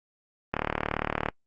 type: click train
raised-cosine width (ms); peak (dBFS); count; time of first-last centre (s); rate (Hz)
0.5; -10; 29; 0.54-1.287; 37.5
effects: noise-tail reverb RT60 0.1 s tail -26 dB re dry + Opus 24 kbps